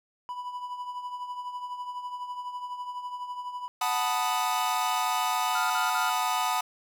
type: tone with tremolo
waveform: triangle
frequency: 987.8 Hz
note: B5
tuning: in tune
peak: -29 dBFS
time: 0.29-3.68 s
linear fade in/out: 0 ms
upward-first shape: triangle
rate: 12 Hz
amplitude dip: 65%
type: chord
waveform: 45% pulse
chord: B dominant seventh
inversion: second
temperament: equal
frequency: 740 / 880 / 987.8 / 1244.5 Hz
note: F#5 / A5 / B5 / D#6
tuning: 0 / 0 / 0 / 0 cents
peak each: -31 dBFS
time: 3.81-6.61 s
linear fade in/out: 5 ms
type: tone bursts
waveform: triangle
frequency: 1396.9 Hz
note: F6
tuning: in tune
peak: -28 dBFS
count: 3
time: 5.55-6.096 s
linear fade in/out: 2 ms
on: 150 ms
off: 48 ms
effects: none